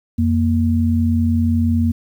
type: tone pair together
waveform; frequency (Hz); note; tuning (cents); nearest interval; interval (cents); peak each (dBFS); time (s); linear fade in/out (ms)
sine; 88.1 / 233.7; F2 / A#3; +16 / +5; octave + perfect fourth; 1689; -16; 0.18-1.92; 10
effects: 8-bit